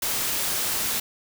white noise, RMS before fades -26 dBFS, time 0.02-1 s, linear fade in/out 5 ms, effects none

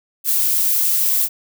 violet noise, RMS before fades -17 dBFS, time 0.24-1.29 s, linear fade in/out 50 ms, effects none

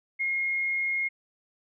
sine tone, 2147 Hz, C7, 44 cents sharp, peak -25 dBFS, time 0.19-1.09 s, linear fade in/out 20 ms, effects none

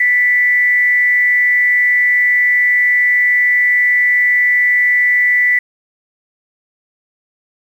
sine tone with frequency modulation, 1975.5 Hz, B6, in tune, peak -9 dBFS, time 0-5.59 s, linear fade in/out 5 ms, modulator 218 Hz, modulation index 0.26, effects 7-bit

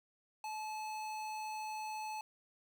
square tone with notch filter, 863 Hz, A5, 34 cents flat, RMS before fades -42 dBFS, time 0.44-2.21 s, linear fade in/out 2 ms, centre 12000 Hz, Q 1.2, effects 11-bit

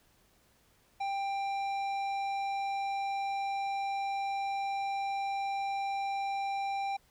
sine tone with tanh clipping, 790 Hz, G5, 13 cents sharp, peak -33 dBFS, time 1-6.97 s, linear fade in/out 10 ms, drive 12 dB, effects pink hiss -67 dBFS RMS until 7.1 s

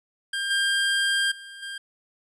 25% pulse tone with level steps, 1598 Hz, G6, 33 cents sharp, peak -22 / -17 / -36 / -29 dBFS, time 0.33-1.78 s, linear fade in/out 5 ms, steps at 0.5 / 1.31 / 1.62 s, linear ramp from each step 10 ms, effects resampled to 22050 Hz

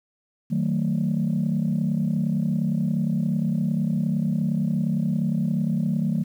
sine chord, D# diminished, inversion none, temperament just, 155.56 / 186.68 / 224 Hz, D#3 / F#3 / A3, 0 / +16 / +31 cents, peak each -24 dBFS, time 0.5-6.24 s, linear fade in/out 20 ms, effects tanh soft clip ceiling -15 dBFS + 9-bit

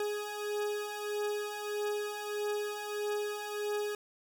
40% pulse beating tone pair, 415.3 / 416.9 Hz, G#4 / G#4, 0 / +7 cents, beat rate 1.6 Hz, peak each -38 / -34 dBFS, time 0-3.95 s, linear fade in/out 2 ms, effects none

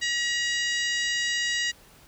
harmonic tone, 956 Hz, A#5, 43 cents sharp, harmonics 2 / 3 / 4 / 5 / 6 / 7 / 8, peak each -27 / -31 / -33 / -35 / -37 / -38 / -39 dBFS, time 0.01-1.72 s, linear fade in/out 20 ms, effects pink hiss -54 dBFS RMS until 2.07 s

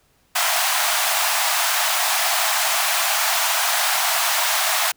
pink high-pass noise, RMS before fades -20 dBFS, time 0.35-4.92 s, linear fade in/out 10 ms, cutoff 640 Hz, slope 96 dB/octave, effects pink hiss -61 dBFS RMS until 4.96 s

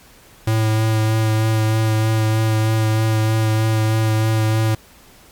square tone with vibrato, 110 Hz, A2, in tune, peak -15 dBFS, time 0.47-4.75 s, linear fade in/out 5 ms, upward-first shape sine, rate 3.2 Hz, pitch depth 14 cents each way, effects pink hiss -47 dBFS RMS until 5.31 s + MP3 96 kbps

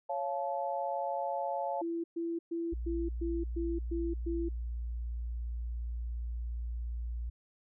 sine chord, Db augmented, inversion none, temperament just, 554.4 / 693 / 866.2 Hz, Db5 / F5 / A5, 0 / -14 / -27 cents, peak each -36 dBFS, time 0.09-1.82 s, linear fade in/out 10 ms
sine tone bursts, 335.6 Hz, E4, 31 cents sharp, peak -32 dBFS, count 8, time 1.81-4.49 s, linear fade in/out 10 ms, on 230 ms, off 120 ms
sine tone, 58.6 Hz, A#1, 10 cents sharp, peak -34 dBFS, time 2.72-7.3 s, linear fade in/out 10 ms
effects none

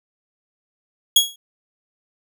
sawtooth tone with exponential decay, 3322 Hz, G#7, in tune, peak -4 dBFS, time 1.16-1.36 s, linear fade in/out 5 ms, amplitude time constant 42 ms, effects none

